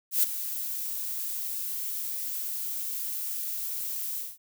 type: noise with ADSR envelope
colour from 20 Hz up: violet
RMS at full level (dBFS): -21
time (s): 0.11-4.38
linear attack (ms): 120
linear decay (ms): 17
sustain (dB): -12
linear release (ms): 210
effects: none